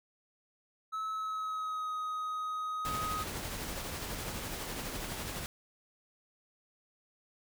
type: tone with pitch glide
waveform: triangle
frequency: 1296 to 1256.2 Hz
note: E6 to D#6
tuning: -30 to +16 cents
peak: -32 dBFS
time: 0.92-3.24 s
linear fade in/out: 20 ms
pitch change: -54 cents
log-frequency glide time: 1.09-1.93 s
type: noise with tremolo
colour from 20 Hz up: pink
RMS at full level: -38 dBFS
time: 2.85-5.46 s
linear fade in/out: 0 ms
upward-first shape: sine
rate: 12 Hz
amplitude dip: 30%
effects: none